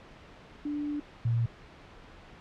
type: tone pair in turn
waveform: sine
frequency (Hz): 293.7 / 116.49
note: D4 / A#2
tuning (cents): 0 / -1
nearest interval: octave + major third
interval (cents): 1601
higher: first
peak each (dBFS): -30 / -24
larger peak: second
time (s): 0.65-1 / 1.25-1.46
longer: first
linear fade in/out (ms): 5
effects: pink hiss -51 dBFS RMS until 2.4 s + low-pass 3000 Hz 12 dB/octave